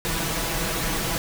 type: noise with comb filter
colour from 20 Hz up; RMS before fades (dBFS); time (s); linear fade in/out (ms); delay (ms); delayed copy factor
pink; -26; 0.05-1.18; 0; 6.1; +0.7
effects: none